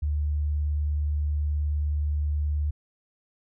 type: tone with vibrato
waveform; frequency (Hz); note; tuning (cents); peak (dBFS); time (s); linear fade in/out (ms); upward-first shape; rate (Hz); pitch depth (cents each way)
sine; 74.2; D2; +18; -23; 0.02-2.71; 10; sine; 19; 14
effects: none